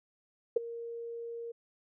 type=tone with ADSR envelope; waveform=sine; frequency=466.2 Hz; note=A#4; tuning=in tune; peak=-20 dBFS; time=0.56-1.52 s; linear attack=7 ms; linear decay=13 ms; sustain=-18 dB; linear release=10 ms; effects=none